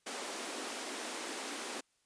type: high-pass noise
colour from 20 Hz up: pink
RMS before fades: -41 dBFS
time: 0.06-1.81 s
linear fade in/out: 10 ms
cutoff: 240 Hz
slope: 48 dB/octave
effects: white hiss -75 dBFS RMS until 2.05 s + resampled to 22050 Hz